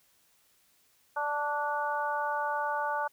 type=harmonic tone with a mistuned harmonic; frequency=293.7 Hz; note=D4; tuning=in tune; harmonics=2 / 3 / 4 / 5; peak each=-36 / -31 / -36 / -35 dBFS; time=1.16-3.08 s; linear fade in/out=10 ms; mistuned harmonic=4; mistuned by=-23 cents; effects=white hiss -67 dBFS RMS until 3.12 s